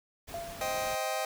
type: noise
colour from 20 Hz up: pink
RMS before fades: -45 dBFS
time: 0.27-0.96 s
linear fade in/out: 20 ms
type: tone with exponential decay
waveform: sine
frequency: 679 Hz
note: F5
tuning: 49 cents flat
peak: -33 dBFS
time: 0.34-1.08 s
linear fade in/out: 1 ms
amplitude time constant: 160 ms
type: chord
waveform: sawtooth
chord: C minor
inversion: none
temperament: just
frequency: 523.3 / 627.9 / 784.9 Hz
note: C5 / Eb5 / G5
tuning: 0 / +16 / +2 cents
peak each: -33 / -30 / -30 dBFS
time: 0.61-1.25 s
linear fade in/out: 2 ms
effects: none